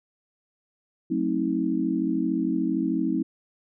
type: chord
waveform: sine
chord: F# diminished seventh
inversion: none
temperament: just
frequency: 185 / 222 / 266.4 / 319.7 Hz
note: F#3 / A3 / C4 / Eb4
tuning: 0 / +16 / +31 / +47 cents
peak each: -30 / -30 / -27 / -26 dBFS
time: 1.1-3.23 s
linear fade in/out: 10 ms
effects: none